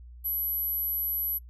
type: tone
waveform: sine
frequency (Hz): 11780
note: F#9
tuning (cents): -9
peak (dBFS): -27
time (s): 0.24-1.39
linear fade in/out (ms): 20
effects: noise-tail reverb RT60 0.1 s tail -22 dB re dry + added 60 Hz sine -44 dBFS peak until 1.49 s